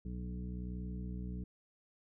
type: harmonic tone with a mistuned harmonic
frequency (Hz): 61.3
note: B1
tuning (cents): -12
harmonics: 1 / 2 / 3 / 4 / 5 / 7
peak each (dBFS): -41 / -48 / -43 / -55 / -53 / -57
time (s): 0.05-1.44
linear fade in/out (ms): 5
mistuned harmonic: 1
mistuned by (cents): +49
effects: none